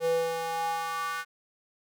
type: tone with high-pass filter sweep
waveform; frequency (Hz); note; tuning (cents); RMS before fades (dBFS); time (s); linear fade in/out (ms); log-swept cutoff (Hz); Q
square; 164.81; E3; 0; -30; 0-1.25; 50; 440 to 1400; 4.8
effects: none